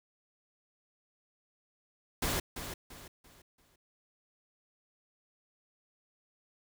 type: noise with echo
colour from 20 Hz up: pink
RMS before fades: -32 dBFS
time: 2.22-2.4 s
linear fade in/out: 5 ms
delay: 340 ms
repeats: 4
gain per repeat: -9 dB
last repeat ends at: 3.76 s
effects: none